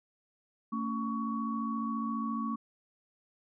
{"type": "tone cluster", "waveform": "sine", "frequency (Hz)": [225.1, 279.6, 1121], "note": ["A3", "C#4", "C#6"], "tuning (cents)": [40, 15, 19], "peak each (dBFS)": [-33, -39, -36], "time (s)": [0.72, 2.56], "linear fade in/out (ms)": 10, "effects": []}